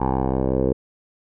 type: tone with low-pass filter sweep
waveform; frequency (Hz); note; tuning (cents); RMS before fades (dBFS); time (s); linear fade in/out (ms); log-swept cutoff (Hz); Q
10% pulse; 65.5; C2; +2; -21; 0-0.73; 10; 880 to 480; 4.6
effects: none